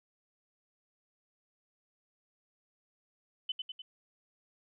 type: tone with echo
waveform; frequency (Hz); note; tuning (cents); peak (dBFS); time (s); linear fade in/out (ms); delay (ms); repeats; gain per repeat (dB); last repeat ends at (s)
sine; 3025; F#7; +38; -31; 3.49-3.52; 5; 100; 3; -4; 3.82
effects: none